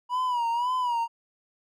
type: tone with vibrato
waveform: triangle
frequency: 970 Hz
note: B5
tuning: 31 cents flat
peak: -22 dBFS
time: 0.09-1.08 s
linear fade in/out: 50 ms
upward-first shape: sine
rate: 1.9 Hz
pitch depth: 85 cents each way
effects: none